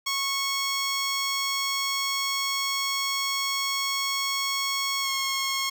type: tone with pitch glide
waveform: 10% pulse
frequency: 1100 to 1085.5 Hz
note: C#6 to C#6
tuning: -14 to -37 cents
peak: -17 dBFS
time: 0.06-5.7 s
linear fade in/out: 10 ms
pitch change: -23 cents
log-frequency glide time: 5.02-5.09 s
effects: none